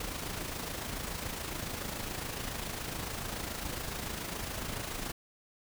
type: noise with amplitude modulation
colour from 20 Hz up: pink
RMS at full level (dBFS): -36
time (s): 0-5.12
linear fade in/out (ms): 5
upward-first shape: sine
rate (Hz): 27.1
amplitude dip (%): 50
effects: none